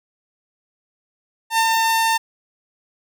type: tone with ADSR envelope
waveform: sawtooth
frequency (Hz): 902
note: A5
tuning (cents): +43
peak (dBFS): -10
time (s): 1.5-2.18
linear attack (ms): 84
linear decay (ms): 55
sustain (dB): -2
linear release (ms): 15
effects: none